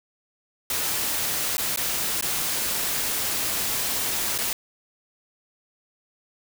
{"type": "noise with dropouts", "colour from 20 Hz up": "white", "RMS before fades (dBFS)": -26, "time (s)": [0.7, 4.53], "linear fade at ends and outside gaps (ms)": 2, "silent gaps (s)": [[1.57, 1.58], [1.761, 1.773], [2.211, 2.224], [4.379, 4.386]], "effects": []}